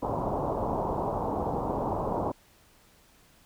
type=low-pass noise; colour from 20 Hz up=white; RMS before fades=-30 dBFS; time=0.02-2.32 s; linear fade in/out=10 ms; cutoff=1000 Hz; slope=48 dB/octave; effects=pink hiss -60 dBFS RMS until 3.45 s